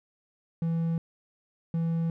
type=tone pair in turn; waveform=triangle; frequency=165.5 / 165.5 Hz; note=E3 / E3; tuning=+7 / +7 cents; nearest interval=unison; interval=0 cents; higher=neither; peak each=-23 dBFS; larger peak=neither; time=0.62-0.98 / 1.74-2.1 s; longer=neither; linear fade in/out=2 ms; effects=none